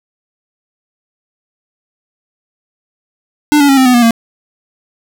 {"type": "tone with pitch steps", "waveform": "square", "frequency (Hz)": [297, 284.6, 272.7, 261.3, 250.3, 239.8, 229.8], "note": ["D4", "C#4", "C#4", "C4", "B3", "A#3", "A#3"], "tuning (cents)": [20, 46, -28, -2, 23, 49, -25], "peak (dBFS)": -6, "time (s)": [3.52, 4.108], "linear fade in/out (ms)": 0, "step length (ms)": 84, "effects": []}